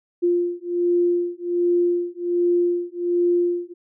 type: beating tone pair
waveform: sine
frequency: 349.2 / 350.5 Hz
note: F4 / F4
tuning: 0 / +6 cents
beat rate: 1.3 Hz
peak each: -21 dBFS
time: 0.22-3.74 s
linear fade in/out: 20 ms
effects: none